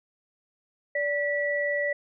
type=tone pair together; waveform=sine; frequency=580 / 1950.9 Hz; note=D5 / B6; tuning=-22 / -22 cents; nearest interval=octave + major sixth; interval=2100 cents; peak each=-27 dBFS; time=0.95-1.93 s; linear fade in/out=5 ms; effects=none